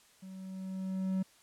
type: tone with level ramp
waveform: triangle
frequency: 189 Hz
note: F#3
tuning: 37 cents sharp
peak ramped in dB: -43 to -26 dBFS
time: 0.22-1.23 s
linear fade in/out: 10 ms
effects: white hiss -63 dBFS RMS until 1.42 s + low-pass 10000 Hz 12 dB/octave